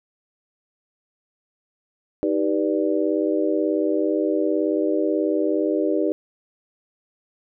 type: harmonic tone with a mistuned harmonic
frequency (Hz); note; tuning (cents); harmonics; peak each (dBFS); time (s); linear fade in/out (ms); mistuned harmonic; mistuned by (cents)
98; G2; 0; 3 / 4 / 5 / 6; -22 / -24 / -26 / -26; 2.23-6.12; 0; 3; +110
effects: none